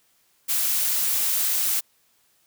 blue noise, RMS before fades -23 dBFS, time 0.48-1.81 s, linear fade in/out 20 ms, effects white hiss -64 dBFS RMS until 2.46 s

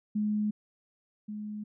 sine tone pair in turn, 210.7 / 210.7 Hz, G#3 / G#3, +25 / +25 cents, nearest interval unison, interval 0 cents, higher neither, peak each -26 / -35 dBFS, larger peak first, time 0.15-0.51 / 1.28-1.64 s, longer neither, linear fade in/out 10 ms, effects none

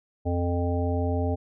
harmonic tone, 87.31 Hz, F2, in tune, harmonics 1 / 3 / 5 / 7 / 9, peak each -25 / -30 / -32 / -33 / -35 dBFS, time 0.25-1.36 s, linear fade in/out 20 ms, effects none

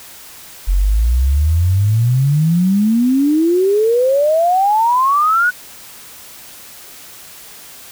sine exponential sweep, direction up, 43.31 to 1494 Hz, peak -10 dBFS, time 0.67-5.51 s, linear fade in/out 20 ms, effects white hiss -37 dBFS RMS until 7.91 s

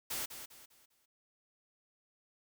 white noise with echo, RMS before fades -38 dBFS, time 0.1-0.26 s, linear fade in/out 10 ms, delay 200 ms, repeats 4, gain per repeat -9 dB, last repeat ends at 1.06 s, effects none

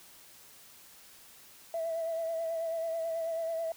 sine tone with vibrato, 658 Hz, E5, 3 cents flat, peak -30 dBFS, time 1.74-3.72 s, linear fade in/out 2 ms, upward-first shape sine, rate 9.2 Hz, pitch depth 32 cents each way, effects tanh soft clip ceiling -26 dBFS + white hiss -55 dBFS RMS until 3.76 s

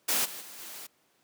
white noise with level steps, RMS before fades -27 / -41 / -46 / -43 dBFS, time 0.08-0.87 s, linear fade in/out 10 ms, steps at 0.24 / 0.4 / 0.58 s, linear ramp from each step 20 ms, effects pink hiss -68 dBFS RMS until 1.23 s + high-pass 200 Hz 12 dB/octave

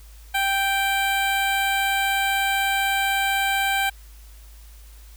15% pulse tone with notch filter, 784 Hz, G5, in tune, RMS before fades -22 dBFS, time 0.34-3.9 s, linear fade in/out 10 ms, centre 6100 Hz, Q 1.7, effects added 53 Hz sine -42 dBFS peak until 5.16 s + white hiss -53 dBFS RMS until 5.16 s

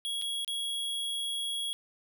square tone with dropouts, 3322 Hz, G#7, in tune, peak -32 dBFS, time 0.05-1.73 s, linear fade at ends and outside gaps 0 ms, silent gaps 0.215-0.221 / 0.447-0.478 s, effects none

